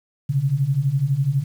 sine beating tone pair, 130.1 / 142.1 Hz, C3 / C#3, -9 / +43 cents, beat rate 12 Hz, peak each -22 / -19 dBFS, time 0.29-1.44 s, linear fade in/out 10 ms, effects 8-bit

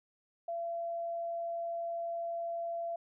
sine tone, 678 Hz, E5, 49 cents sharp, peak -34 dBFS, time 0.48-2.96 s, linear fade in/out 5 ms, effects none

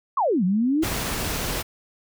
sine exponential two-way sweep, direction down then up, 1174.7 to 174.6 to 334.3 Hz, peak -18 dBFS, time 0.17-0.84 s, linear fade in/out 5 ms, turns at 0.44 s
pink noise, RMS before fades -27 dBFS, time 0.82-1.63 s, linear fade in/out 20 ms
effects none

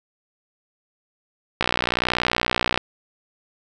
click train, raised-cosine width 0.3 ms, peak -3 dBFS, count 72, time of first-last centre 1.61-2.776 s, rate 60.9 Hz, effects none

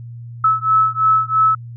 sine beating tone pair, 1299 / 1302 Hz, E6 / E6, -26 / -22 cents, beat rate 3 Hz, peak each -15 dBFS, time 0.44-1.55 s, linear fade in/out 5 ms, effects added 118 Hz sine -30 dBFS peak until 1.76 s

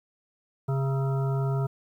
harmonic tone with a mistuned harmonic, 135.3 Hz, C#3, 42 cents flat, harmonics 1 / 3 / 5 / 7 / 9 / 10, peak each -24 / -34 / -38 / -41 / -43 / -44 dBFS, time 0.68-1.67 s, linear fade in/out 10 ms, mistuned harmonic 9, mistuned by +73 cents, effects 10-bit

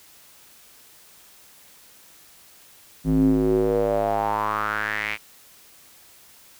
square tone with band-pass filter sweep, 53 Hz, G#1, 36 cents sharp, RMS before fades -22 dBFS, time 3.04-5.18 s, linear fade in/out 50 ms, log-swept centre 210 to 2400 Hz, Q 5, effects white hiss -51 dBFS RMS until 6.59 s

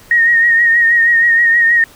sine tone with vibrato, 1864.7 Hz, A#6, in tune, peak -7 dBFS, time 0.11-1.84 s, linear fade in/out 2 ms, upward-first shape triangle, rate 6.3 Hz, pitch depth 47 cents each way, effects pink hiss -42 dBFS RMS until 1.95 s

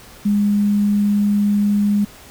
sine tone with quantisation, 205.1 Hz, G#3, 21 cents flat, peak -13 dBFS, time 0.25-2.05 s, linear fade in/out 10 ms, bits 7, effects pink hiss -42 dBFS RMS until 2.3 s

